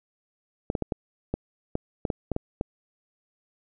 clicks, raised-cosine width 2 ms, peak -13 dBFS, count 11, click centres 0.701 / 0.752 / 0.823 / 0.922 / 1.34 / 1.754 / 2.052 / 2.102 / 2.317 / 2.364 / 2.611 s, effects none

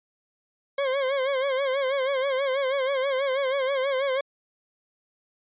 40% pulse tone with vibrato, 538 Hz, C5, 48 cents sharp, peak -22 dBFS, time 0.78-4.21 s, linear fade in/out 5 ms, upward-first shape sine, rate 6.2 Hz, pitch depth 83 cents each way, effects resampled to 8000 Hz

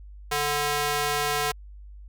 square tone with high-pass filter, 146.83 Hz, D3, in tune, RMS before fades -26 dBFS, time 0.31-1.52 s, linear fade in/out 10 ms, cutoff 640 Hz, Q 0.66, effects added 50 Hz sine -41 dBFS peak until 2.08 s

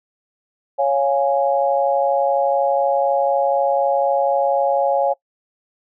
sine chord, Db major, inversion none, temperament equal, 554.4 / 698.5 / 830.6 Hz, Db5 / F5 / Ab5, 0 / 0 / 0 cents, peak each -17 / -21 / -20 dBFS, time 0.78-5.14 s, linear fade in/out 20 ms, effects noise-tail reverb RT60 0.1 s tail -22 dB re dry

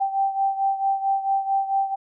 sine beating tone pair, 781 / 785.5 Hz, G5 / G5, -7 / +3 cents, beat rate 4.5 Hz, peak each -21 / -26 dBFS, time 0-1.96 s, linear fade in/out 20 ms, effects none

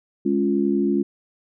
sine chord, Db major, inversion second, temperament equal, 207.7 / 277.2 / 349.2 Hz, Ab3 / Db4 / F4, 0 / 0 / 0 cents, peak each -22 dBFS, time 0.25-1.03 s, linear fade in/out 10 ms, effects none

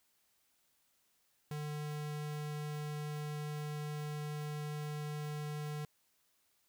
square tone, 149.6 Hz, D3, 32 cents sharp, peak -39 dBFS, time 1.51-5.85 s, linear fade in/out 2 ms, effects white hiss -75 dBFS RMS until 6.68 s

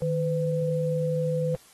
sine tone pair together, 155.56 / 504.5 Hz, D#3 / B4, 0 / +37 cents, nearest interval octave + minor sixth, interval 2037 cents, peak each -26 dBFS, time 0.02-1.55 s, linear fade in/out 0 ms, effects white hiss -55 dBFS RMS until 1.73 s + AAC 32 kbps

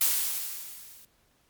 blue noise with level ramp, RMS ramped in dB -22 to -52 dBFS, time 0.01-1.05 s, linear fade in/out 2 ms, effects pink hiss -67 dBFS RMS until 1.49 s + MP3 96 kbps

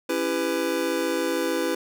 square chord, C# half-diminished seventh, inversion none, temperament just, 277.2 / 332.6 / 399.1 / 498.9 Hz, C#4 / E4 / G4 / B4, 0 / +16 / +31 / +17 cents, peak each -32 / -28 / -32 / -28 dBFS, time 0.09-1.75 s, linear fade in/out 5 ms, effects none

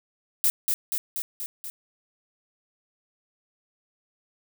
violet noise with echo, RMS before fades -21 dBFS, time 0.44-0.5 s, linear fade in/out 0 ms, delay 240 ms, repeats 5, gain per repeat -3 dB, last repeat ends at 1.7 s, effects none

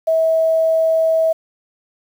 sine tone with quantisation, 647 Hz, E5, 32 cents flat, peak -12 dBFS, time 0.07-1.33 s, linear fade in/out 10 ms, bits 7, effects none

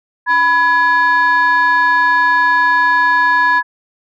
sine tone pair together, 990 / 1684.8 Hz, B5 / G#6, +4 / +24 cents, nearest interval major sixth, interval 920 cents, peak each -10 dBFS, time 0.26-3.63 s, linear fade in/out 50 ms, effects tanh soft clip ceiling -6 dBFS

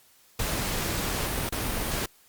pink noise with dropouts, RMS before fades -29 dBFS, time 0.39-2.06 s, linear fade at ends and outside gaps 5 ms, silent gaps 1.493-1.522 s, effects white hiss -59 dBFS RMS until 2.28 s + Opus 48 kbps

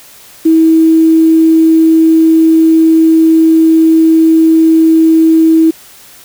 sine tone with quantisation, 322.7 Hz, E4, 37 cents flat, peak -3 dBFS, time 0.45-5.71 s, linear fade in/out 10 ms, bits 5, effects white hiss -37 dBFS RMS until 6.24 s

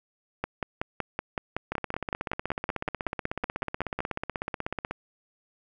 two click trains, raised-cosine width 0.5 ms, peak -15 / -13 dBFS, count 53 / 20, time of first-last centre 1.72-4.91 / 0.44-4.005 s, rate 16.3 / 5.33 Hz, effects none

